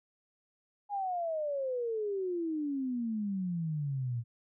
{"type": "exponential sweep", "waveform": "sine", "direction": "down", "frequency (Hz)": [830.6, 114.3], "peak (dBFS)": -31, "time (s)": [0.89, 4.24], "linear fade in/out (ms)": 50, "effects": []}